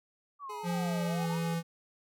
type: exponential two-way sweep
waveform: sine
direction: down then up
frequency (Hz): 1174.7 to 580 to 1011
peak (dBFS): -39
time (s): 0.39-1.4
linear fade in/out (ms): 50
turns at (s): 1.04
type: tone with vibrato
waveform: 25% pulse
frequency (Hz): 420.1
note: G#4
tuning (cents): +20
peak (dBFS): -38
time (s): 0.49-1.55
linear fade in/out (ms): 10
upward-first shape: sine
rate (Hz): 9.6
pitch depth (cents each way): 12
type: tone with pitch glide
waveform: square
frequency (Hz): 174.7 to 167.2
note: F3 to E3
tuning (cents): +1 to +25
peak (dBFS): -31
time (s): 0.63-1.63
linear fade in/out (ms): 50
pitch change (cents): -76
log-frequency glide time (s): 0.96-1.28
effects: none